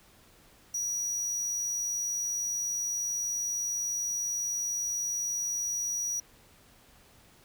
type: tone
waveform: square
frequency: 5800 Hz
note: F#8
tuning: 35 cents flat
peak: -30 dBFS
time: 0.74-6.2 s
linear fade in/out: 5 ms
effects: pink hiss -59 dBFS RMS until 7.44 s